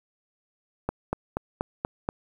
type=click train; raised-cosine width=1 ms; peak=-12 dBFS; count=6; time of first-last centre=0.89-2.089 s; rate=4.17 Hz; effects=8-bit

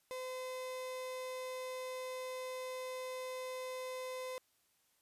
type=tone; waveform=35% pulse; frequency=512 Hz; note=C5; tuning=38 cents flat; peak=-39 dBFS; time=0.11-4.38 s; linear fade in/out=0 ms; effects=white hiss -75 dBFS RMS until 5.01 s + resampled to 32000 Hz

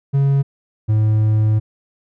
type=tone pair in turn; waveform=triangle; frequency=138.59 / 108 Hz; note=C#3 / A2; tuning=0 / -32 cents; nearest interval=major third; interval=432 cents; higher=first; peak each=-10 dBFS; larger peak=neither; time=0.13-0.43 / 0.88-1.6 s; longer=second; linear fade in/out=20 ms; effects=none

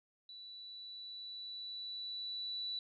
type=tone with level ramp; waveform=sine; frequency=3954 Hz; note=B7; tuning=1 cent sharp; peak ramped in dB=-49 to -37 dBFS; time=0.29-2.79 s; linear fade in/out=2 ms; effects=none

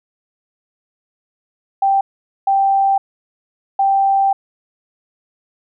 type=tone bursts at uneven times; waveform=sine; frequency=784 Hz; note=G5; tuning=in tune; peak=-11 dBFS; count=3; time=1.82-2.01 / 2.47-2.98 / 3.79-4.33 s; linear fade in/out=5 ms; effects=none

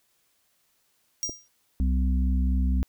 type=tone with exponential decay; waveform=square; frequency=5700 Hz; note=F8; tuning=34 cents sharp; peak=-24 dBFS; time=1.23-1.48 s; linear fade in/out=0 ms; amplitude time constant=53 ms
type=clicks; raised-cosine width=2 ms; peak=-25 dBFS; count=2; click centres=1.293 / 1.296 s
type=harmonic tone; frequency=64 Hz; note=C2; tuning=38 cents flat; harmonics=1 / 3 / 4; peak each=-21 / -31 / -33 dBFS; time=1.8-2.83 s; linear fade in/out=0 ms
effects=white hiss -69 dBFS RMS until 2.88 s

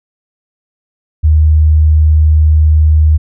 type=tone; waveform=sine; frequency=77.3 Hz; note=D#2; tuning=11 cents flat; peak=-4 dBFS; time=1.23-3.18 s; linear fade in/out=20 ms; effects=none

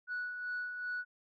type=tone with tremolo; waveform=sine; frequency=1473 Hz; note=F#6; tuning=8 cents flat; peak=-33 dBFS; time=0.07-1.05 s; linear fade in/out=50 ms; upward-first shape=sine; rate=2.6 Hz; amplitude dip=50%; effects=tanh soft clip ceiling -32 dBFS

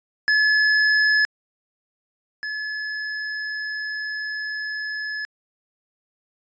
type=tone pair in turn; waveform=square; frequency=1713 / 1713 Hz; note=A6 / A6; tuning=-47 / -47 cents; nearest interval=unison; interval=0 cents; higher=neither; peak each=-16 / -27 dBFS; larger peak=first; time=0.28-1.25 / 2.43-5.25 s; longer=second; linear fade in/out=0 ms; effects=resampled to 16000 Hz

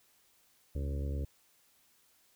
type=harmonic tone with a mistuned harmonic; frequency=69.9 Hz; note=C#2; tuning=15 cents sharp; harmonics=1 / 2 / 3 / 4 / 5 / 6 / 7 / 8; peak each=-33 / -42 / -49 / -46 / -52 / -50 / -50 / -52 dBFS; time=0.75-1.25 s; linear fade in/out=5 ms; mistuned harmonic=1; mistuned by=+77 cents; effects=white hiss -68 dBFS RMS until 2.35 s

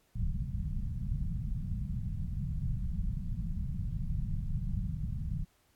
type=low-pass noise; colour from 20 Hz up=pink; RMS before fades=-34 dBFS; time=0.15-5.45 s; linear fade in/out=10 ms; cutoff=190 Hz; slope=48 dB/octave; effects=pink hiss -70 dBFS RMS until 5.75 s + AAC 64 kbps

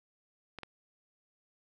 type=clicks; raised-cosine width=0.3 ms; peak=-26 dBFS; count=2; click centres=0.587 / 0.633 s; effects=none

